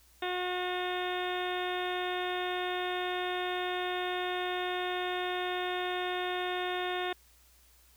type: harmonic tone with a mistuned harmonic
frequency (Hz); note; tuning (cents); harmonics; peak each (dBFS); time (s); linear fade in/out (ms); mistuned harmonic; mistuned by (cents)
361.8; F#4; -39; 1 / 2 / 3 / 4 / 5 / 6 / 7 / 8 / 9 / 10; -35 / -36 / -42 / -42 / -41 / -45 / -46 / -47 / -48 / -42; 0.22-7.13; 5; 8; -22
effects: added 60 Hz sine -63 dBFS peak until 7.96 s + white hiss -63 dBFS RMS until 7.96 s